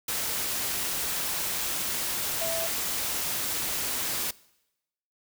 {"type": "tone in noise", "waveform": "sine", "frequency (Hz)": 660, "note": "E5", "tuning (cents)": 2, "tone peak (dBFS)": -30, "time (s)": [2.41, 2.67], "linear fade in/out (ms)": 5, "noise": "white", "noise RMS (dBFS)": -30, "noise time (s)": [0.08, 4.31], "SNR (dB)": -3, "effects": ["noise-tail reverb RT60 0.9 s tail -22 dB re dry"]}